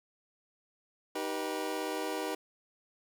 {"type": "chord", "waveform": "25% pulse", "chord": "Eb augmented", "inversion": "none", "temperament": "just", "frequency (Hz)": [311.1, 388.9, 486.1], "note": ["Eb4", "G4", "B4"], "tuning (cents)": [0, -14, -28], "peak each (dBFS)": -34, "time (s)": [1.15, 2.35], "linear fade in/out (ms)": 5, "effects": []}